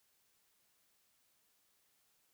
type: silence
effects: white hiss -75 dBFS RMS until 2.33 s